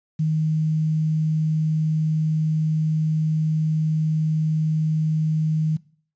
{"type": "tone with quantisation", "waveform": "sine", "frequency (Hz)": 156.6, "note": "D#3", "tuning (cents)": 11, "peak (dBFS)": -18, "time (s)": [0.19, 5.77], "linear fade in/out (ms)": 10, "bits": 8, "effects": ["noise-tail reverb RT60 0.5 s tail -21 dB re dry", "resampled to 16000 Hz"]}